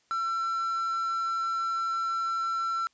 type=tone with quantisation; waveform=triangle; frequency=1347 Hz; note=E6; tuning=37 cents sharp; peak=-25 dBFS; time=0.11-2.87 s; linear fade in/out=0 ms; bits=8; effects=white hiss -68 dBFS RMS until 2.93 s + resampled to 16000 Hz